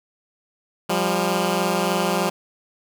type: tone pair together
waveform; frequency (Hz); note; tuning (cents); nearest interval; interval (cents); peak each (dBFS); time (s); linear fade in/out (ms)
10% pulse; 176.1 / 199.45; F3 / G3; +15 / +30; major second; 215; -14; 0.89-2.3; 10
effects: none